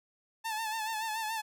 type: tone with vibrato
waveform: sawtooth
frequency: 880 Hz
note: A5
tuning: in tune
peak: -29 dBFS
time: 0.44-1.42 s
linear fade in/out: 20 ms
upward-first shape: sine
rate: 7 Hz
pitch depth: 56 cents each way
effects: none